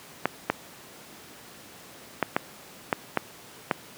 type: clicks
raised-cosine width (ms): 0.5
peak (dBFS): -6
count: 7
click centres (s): 0.256 / 0.5 / 2.227 / 2.365 / 2.928 / 3.173 / 3.712
effects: pink hiss -47 dBFS RMS until 3.97 s + high-pass 150 Hz 12 dB/octave